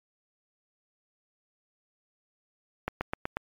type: accelerating click train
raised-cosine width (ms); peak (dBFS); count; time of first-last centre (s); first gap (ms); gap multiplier
0.5; -14; 5; 2.88-3.37; 130; 0.96
effects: MP3 96 kbps

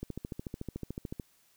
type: click train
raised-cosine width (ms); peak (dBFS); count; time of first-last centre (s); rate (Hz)
3; -24; 17; 0.03-1.198; 13.7
effects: white hiss -67 dBFS RMS until 1.56 s

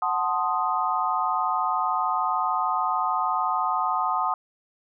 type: chord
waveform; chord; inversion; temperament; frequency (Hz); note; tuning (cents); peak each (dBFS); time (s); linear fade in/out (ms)
sine; F# diminished seventh; none; equal; 740 / 880 / 1046.5 / 1244.5; F#5 / A5 / C6 / Eb6; 0 / 0 / 0 / 0; -28 / -28 / -28 / -26; 0.02-4.34; 2
effects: none

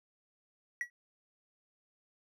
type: tone with exponential decay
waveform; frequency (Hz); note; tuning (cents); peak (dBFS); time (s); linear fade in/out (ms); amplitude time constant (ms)
triangle; 1930; B6; -40; -27; 0.81-0.9; 1; 19
effects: none

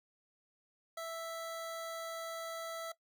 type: tone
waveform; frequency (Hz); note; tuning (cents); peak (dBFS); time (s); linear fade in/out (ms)
25% pulse; 659.3; E5; 0; -36; 0.97-2.92; 5
effects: noise-tail reverb RT60 0.1 s tail -18 dB re dry

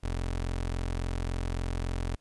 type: tone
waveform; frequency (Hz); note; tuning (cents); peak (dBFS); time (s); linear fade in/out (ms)
25% pulse; 43.59; F1; -3; -26; 0.03-2.16; 10
effects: pink hiss -71 dBFS RMS until 2.2 s + resampled to 24000 Hz

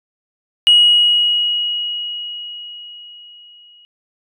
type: tone with exponential decay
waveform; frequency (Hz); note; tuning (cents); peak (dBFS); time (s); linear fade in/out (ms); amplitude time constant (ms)
sine; 2900; F#7; -35; -4; 0.67-3.85; 0; 690
effects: tanh soft clip ceiling -3 dBFS

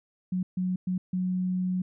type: tone bursts at uneven times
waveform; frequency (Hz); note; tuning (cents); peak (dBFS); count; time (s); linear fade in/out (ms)
sine; 183.4; F#3; -15; -25; 4; 0.32-0.43 / 0.57-0.76 / 0.87-0.98 / 1.13-1.82; 5
effects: none

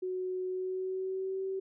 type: tone with pitch glide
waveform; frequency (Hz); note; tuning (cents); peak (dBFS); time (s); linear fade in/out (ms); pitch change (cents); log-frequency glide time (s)
sine; 369.3 to 383.2; F#4 to G4; -3 to -39; -32; 0.02-1.6; 10; +64; 0.47-1.43
effects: none

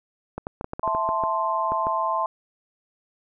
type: clicks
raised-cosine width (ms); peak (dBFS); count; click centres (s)
1; -16; 12; 0.38 / 0.469 / 0.611 / 0.644 / 0.734 / 0.795 / 0.877 / 0.949 / 1.09 / 1.237 / 1.72 / 1.869
type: chord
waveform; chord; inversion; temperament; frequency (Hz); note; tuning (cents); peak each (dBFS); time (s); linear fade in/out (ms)
sine; A minor; second; equal; 659.3 / 880 / 1046.5; E5 / A5 / C6; 0 / 0 / 0; -28 / -27 / -24; 0.83-2.26; 2
effects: none

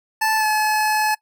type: tone with pitch glide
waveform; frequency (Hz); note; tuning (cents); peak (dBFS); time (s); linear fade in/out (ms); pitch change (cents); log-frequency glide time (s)
25% pulse; 876 to 857; A5 to A5; -8 to -46; -13; 0.21-1.15; 10; -38; 0.37-0.46
effects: noise-tail reverb RT60 0.1 s tail -23 dB re dry

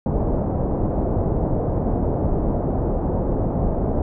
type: low-pass noise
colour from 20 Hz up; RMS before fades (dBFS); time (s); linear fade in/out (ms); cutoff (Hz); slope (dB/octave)
pink; -21; 0.06-4.02; 2; 730; 24
effects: none

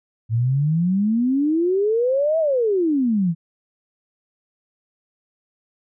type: exponential two-way sweep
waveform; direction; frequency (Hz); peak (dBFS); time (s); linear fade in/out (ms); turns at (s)
sine; up then down; 109.1 to 660 to 158.6; -16; 0.29-3.35; 50; 2.39
effects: none

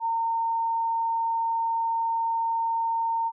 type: tone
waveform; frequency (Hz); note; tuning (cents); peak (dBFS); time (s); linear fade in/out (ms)
sine; 914; A#5; -34; -23; 0-3.32; 50
effects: none

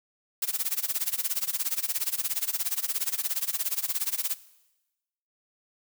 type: noise with tremolo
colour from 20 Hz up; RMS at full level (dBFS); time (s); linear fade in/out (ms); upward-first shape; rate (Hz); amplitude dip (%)
blue; -26; 0.42-4.35; 2; sine; 17; 95
effects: noise-tail reverb RT60 1.0 s tail -18 dB re dry

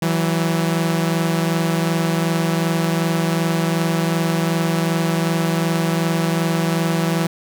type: tone pair together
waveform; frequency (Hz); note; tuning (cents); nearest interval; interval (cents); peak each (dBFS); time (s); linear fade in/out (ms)
sawtooth; 164.81 / 187.47; E3 / F#3; 0 / +23; major second; 223; -14 / -19; 0.02-7.27; 5
effects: none

